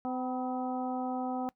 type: harmonic tone with a mistuned harmonic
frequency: 254.8 Hz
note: C4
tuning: 46 cents flat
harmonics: 1 / 2 / 3 / 4 / 5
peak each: -34 / -41 / -35 / -46 / -46 dBFS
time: 0.05-1.49 s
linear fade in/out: 0 ms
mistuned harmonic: 4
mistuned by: -60 cents
effects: noise-tail reverb RT60 0.1 s tail -21 dB re dry